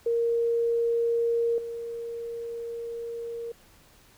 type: tone with level steps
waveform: sine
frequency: 466.2 Hz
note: A#4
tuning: in tune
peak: -22 / -32 dBFS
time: 0.06-3.52 s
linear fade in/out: 5 ms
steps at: 1.58 s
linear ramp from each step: 2 ms
effects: pink hiss -57 dBFS RMS until 4.17 s